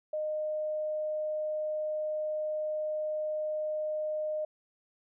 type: tone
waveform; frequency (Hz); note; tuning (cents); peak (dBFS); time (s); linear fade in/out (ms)
sine; 614; D#5; -23; -30; 0.13-4.45; 5
effects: none